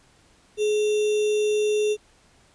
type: tone with sample-and-hold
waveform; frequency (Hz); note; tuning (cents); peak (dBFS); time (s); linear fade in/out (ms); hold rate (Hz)
sine; 422; G#4; +28; -19; 0.57-1.97; 50; 3150
effects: pink hiss -58 dBFS RMS until 2.54 s + resampled to 22050 Hz